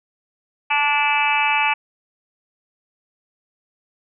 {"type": "harmonic tone", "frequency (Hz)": 291, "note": "D4", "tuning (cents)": -16, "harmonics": [3, 4, 5, 6, 7, 8, 9, 10], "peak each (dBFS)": [-20, -27, -29, -31, -31, -22, -21, -30], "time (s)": [0.7, 1.74], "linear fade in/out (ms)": 10, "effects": []}